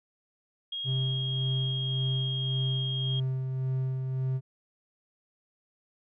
sine tone with pitch glide, 3266 to 3247 Hz, G#7 to G#7, -30 to -40 cents, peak -32 dBFS, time 0.72-3.2 s, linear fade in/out 5 ms, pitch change -10 cents, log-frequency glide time 0.88-2.76 s
triangle tone with tremolo, 130.81 Hz, C3, in tune, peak -24 dBFS, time 0.84-4.41 s, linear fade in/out 50 ms, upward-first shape sine, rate 1.8 Hz, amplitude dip 35%
effects none

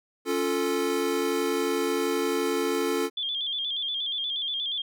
square chord, Db augmented, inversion none, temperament equal, 277.2 / 349.2 / 440 Hz, Db4 / F4 / A4, 0 / 0 / 0 cents, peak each -31 / -30 / -28 dBFS, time 0.25-3.1 s, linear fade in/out 50 ms
sine tone with vibrato, 3342 Hz, G#7, 10 cents sharp, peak -27 dBFS, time 3.17-4.82 s, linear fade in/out 5 ms, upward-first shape square, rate 8.4 Hz, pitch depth 65 cents each way
effects none

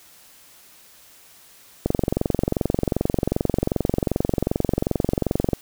click train, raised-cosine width 2 ms, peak -6 dBFS, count 84, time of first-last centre 1.86-5.533 s, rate 22.6 Hz, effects white hiss -50 dBFS RMS until 5.61 s

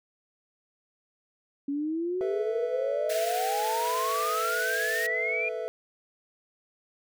sine exponential sweep, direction up, 277.2 to 2435 Hz, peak -27 dBFS, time 1.68-5.49 s, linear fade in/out 5 ms
triangle chord, A suspended second, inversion none, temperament equal, 440 / 493.9 / 659.3 Hz, A4 / B4 / E5, 0 / 0 / 0 cents, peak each -33 dBFS, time 2.21-5.68 s, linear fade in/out 0 ms
pink high-pass noise, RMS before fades -37 dBFS, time 3.09-5.07 s, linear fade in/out 10 ms, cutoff 1400 Hz, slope 96 dB/octave
effects none

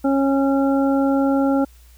harmonic tone, 274 Hz, C#4, 20 cents flat, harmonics 1 / 2 / 3 / 5, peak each -16 / -22 / -26 / -30 dBFS, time 0.04-1.65 s, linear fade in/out 10 ms, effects added 60 Hz sine -45 dBFS peak until 1.97 s + white hiss -55 dBFS RMS until 1.97 s

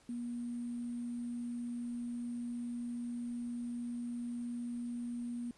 sine tone with sample-and-hold, 239.5 Hz, A#3, 47 cents sharp, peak -37 dBFS, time 0.09-5.51 s, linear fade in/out 2 ms, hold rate 8820 Hz, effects pink hiss -65 dBFS RMS until 5.57 s + resampled to 24000 Hz

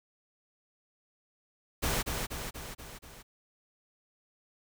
pink noise with echo, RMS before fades -30 dBFS, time 1.82-2.03 s, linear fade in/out 20 ms, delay 240 ms, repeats 5, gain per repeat -4 dB, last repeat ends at 3.23 s, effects none

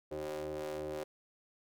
35% pulse ring-modulated tone, 76.4 Hz, D#2, 31 cents flat, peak -33 dBFS, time 0.11-1.04 s, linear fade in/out 10 ms, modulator 457 Hz, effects none

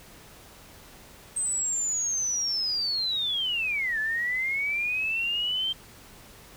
sine linear two-way sweep, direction down then up, 8320 to 1716 to 3156 Hz, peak -25 dBFS, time 1.36-5.73 s, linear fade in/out 10 ms, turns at 3.99 s, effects pink hiss -50 dBFS RMS until 6.56 s

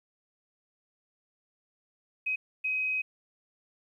sine tone bursts at uneven times, 2527 Hz, D#7, 26 cents sharp, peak -27 dBFS, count 2, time 2.26-2.36 / 2.64-3.02 s, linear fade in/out 10 ms, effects 11-bit

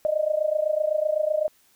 sine tone with amplitude modulation, 614 Hz, D#5, 23 cents flat, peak -17 dBFS, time 0.05-1.48 s, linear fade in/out 0 ms, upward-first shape sine, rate 27.9 Hz, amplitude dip 85%, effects white hiss -61 dBFS RMS until 1.75 s

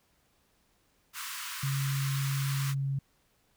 pink high-pass noise, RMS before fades -39 dBFS, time 1.13-2.75 s, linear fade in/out 50 ms, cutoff 1000 Hz, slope 96 dB/octave
sine tone, 137.2 Hz, C#3, 17 cents flat, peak -28 dBFS, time 1.63-2.99 s, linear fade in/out 5 ms
effects pink hiss -70 dBFS RMS until 3.56 s

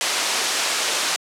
white low-pass noise, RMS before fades -22 dBFS, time 0.01-1.16 s, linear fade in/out 0 ms, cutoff 6800 Hz, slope 12 dB/octave, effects high-pass 400 Hz 12 dB/octave + low-pass 11000 Hz 12 dB/octave

